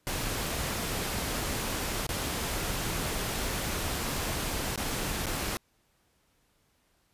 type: noise with dropouts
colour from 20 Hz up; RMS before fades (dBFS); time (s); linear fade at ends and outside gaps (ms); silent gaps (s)
pink; -32; 0.07-5.57; 0; 2.066-2.091 / 4.759-4.776 / 5.258-5.267
effects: pink hiss -70 dBFS RMS until 7.13 s + resampled to 32000 Hz